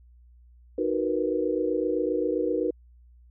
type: chord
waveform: sine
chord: B major seventh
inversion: first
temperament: equal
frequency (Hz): 311.1 / 370 / 466.2 / 493.9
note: D#4 / F#4 / A#4 / B4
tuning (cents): 0 / 0 / 0 / 0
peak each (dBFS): -29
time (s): 0.78-2.71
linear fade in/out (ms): 5
effects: added 60 Hz sine -51 dBFS peak until 3.3 s